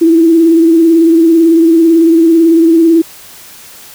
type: tone with vibrato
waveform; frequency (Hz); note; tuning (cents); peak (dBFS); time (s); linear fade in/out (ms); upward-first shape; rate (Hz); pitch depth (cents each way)
sine; 329.6; E4; 0; -3; 0.01-3.02; 10; sine; 18; 43
effects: white hiss -34 dBFS RMS until 3.94 s